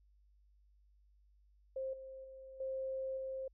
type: tone with level steps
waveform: sine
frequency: 529 Hz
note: C5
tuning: 19 cents sharp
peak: -37 / -47 / -50 / -37 / -39 dBFS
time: 1.76-3.48 s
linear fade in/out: 5 ms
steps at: 1.93 / 2.24 / 2.6 / 3.17 s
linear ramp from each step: 5 ms
effects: added 50 Hz sine -65 dBFS peak until 3.53 s